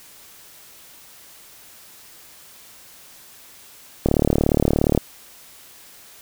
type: click train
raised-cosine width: 2 ms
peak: -3 dBFS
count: 35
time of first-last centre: 4.06-4.976 s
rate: 37.1 Hz
effects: white hiss -46 dBFS RMS until 6.21 s